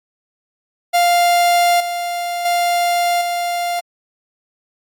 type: tone with level steps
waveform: 45% pulse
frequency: 698.5 Hz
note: F5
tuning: in tune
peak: -11 / -20 / -14 / -18 dBFS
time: 0.93-3.81 s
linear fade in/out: 20 ms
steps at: 1.8 / 2.45 / 3.21 s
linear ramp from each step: 5 ms
effects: AAC 64 kbps